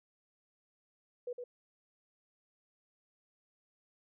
sine tone with echo, 490 Hz, B4, 14 cents flat, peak -36 dBFS, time 1.27-1.33 s, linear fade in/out 5 ms, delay 110 ms, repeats 1, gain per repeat -4 dB, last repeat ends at 1.44 s, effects none

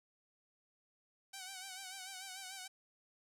5% pulse tone with vibrato, 760 Hz, F#5, 46 cents sharp, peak -34 dBFS, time 1.33-2.68 s, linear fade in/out 10 ms, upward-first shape sine, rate 6.8 Hz, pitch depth 59 cents each way, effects none

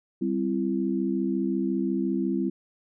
sine chord, C major, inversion second, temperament equal with one note detuned, 196 / 261.6 / 336 Hz, G3 / C4 / E4, 0 / 0 / +33 cents, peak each -28 dBFS, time 0.21-2.5 s, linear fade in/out 10 ms, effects none

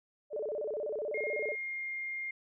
sine tone with vibrato, 508 Hz, B4, 49 cents sharp, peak -33 dBFS, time 0.3-1.56 s, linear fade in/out 50 ms, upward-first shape square, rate 16 Hz, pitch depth 270 cents each way
sine tone with pitch glide, 2134 to 2120 Hz, C7 to C7, +34 to +22 cents, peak -35 dBFS, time 1.14-2.31 s, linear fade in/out 5 ms, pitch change -12 cents, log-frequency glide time 1.38-1.93 s
effects none

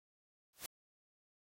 white noise with exponential growth, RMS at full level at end -40 dBFS, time 0.53-0.66 s, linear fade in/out 2 ms, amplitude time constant 28 ms, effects AAC 48 kbps

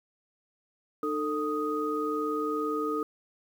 sine tone cluster, 303.4 / 445.7 / 1246 Hz, D#4 / A4 / D#6, -44 / +22 / +2 cents, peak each -32 / -31 / -32 dBFS, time 1.03-3.03 s, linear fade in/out 2 ms, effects 9-bit

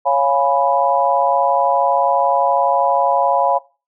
sine chord, C# dominant seventh, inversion none, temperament equal, 554.4 / 698.5 / 830.6 / 987.8 Hz, C#5 / E#5 / G#5 / B5, 0 / 0 / 0 / 0 cents, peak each -18 dBFS, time 0.05-3.59 s, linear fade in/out 20 ms, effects noise-tail reverb RT60 0.3 s tail -19 dB re dry

